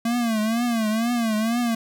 square tone with vibrato, 227.6 Hz, A#3, 41 cents flat, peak -21 dBFS, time 0.05-1.75 s, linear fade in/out 5 ms, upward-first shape triangle, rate 2.1 Hz, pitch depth 130 cents each way, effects none

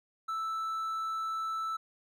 triangle tone, 1318.5 Hz, E6, in tune, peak -30 dBFS, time 0.28-1.77 s, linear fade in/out 10 ms, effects none

